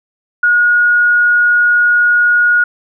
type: tone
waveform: sine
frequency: 1444 Hz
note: F#6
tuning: 43 cents flat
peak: -7 dBFS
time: 0.43-2.64 s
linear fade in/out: 5 ms
effects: none